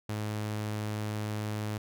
sawtooth tone, 106.3 Hz, G#2, 41 cents sharp, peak -28 dBFS, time 0.09-1.78 s, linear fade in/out 5 ms, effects none

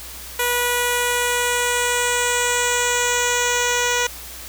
10% pulse tone with low-pass filter sweep, 486.6 Hz, B4, 26 cents flat, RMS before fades -20 dBFS, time 0.39-4.07 s, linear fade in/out 5 ms, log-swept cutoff 12000 to 6000 Hz, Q 2.9, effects added 60 Hz sine -41 dBFS peak until 4.48 s + white hiss -36 dBFS RMS until 4.48 s

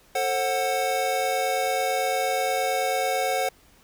square chord, F# diminished, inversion first, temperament just, 444 / 532.8 / 740 Hz, A4 / C5 / F#5, +16 / +31 / 0 cents, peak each -32 / -28 / -26 dBFS, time 0.15-3.49 s, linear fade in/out 5 ms, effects pink hiss -57 dBFS RMS until 3.83 s

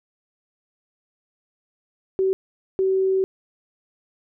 sine tone bursts at uneven times, 381.2 Hz, G4, 48 cents flat, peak -17 dBFS, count 2, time 2.19-2.33 / 2.79-3.24 s, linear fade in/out 0 ms, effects none

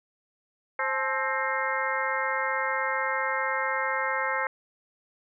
harmonic tone with a mistuned harmonic, 264.3 Hz, C4, 18 cents sharp, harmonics 2 / 3 / 4 / 5 / 6 / 7 / 8, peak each -33 / -33 / -33 / -33 / -33 / -33 / -33 dBFS, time 0.79-4.47 s, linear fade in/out 2 ms, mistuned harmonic 3, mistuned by +150 cents, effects none

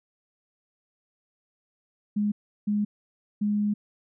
sine tone bursts at uneven times, 207.7 Hz, G#3, in tune, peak -22 dBFS, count 3, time 2.16-2.32 / 2.67-2.85 / 3.41-3.74 s, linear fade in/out 10 ms, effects none

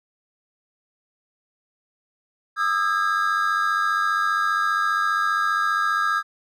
triangle tone cluster, 1221 / 1316 / 1631 Hz, D#6 / E6 / G#6, -33 / -3 / -32 cents, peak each -22 dBFS, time 2.56-6.23 s, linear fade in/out 50 ms, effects none

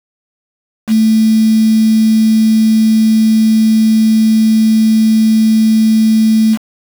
sine tone with quantisation, 220 Hz, A3, in tune, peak -6 dBFS, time 0.87-6.58 s, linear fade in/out 50 ms, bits 4, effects none

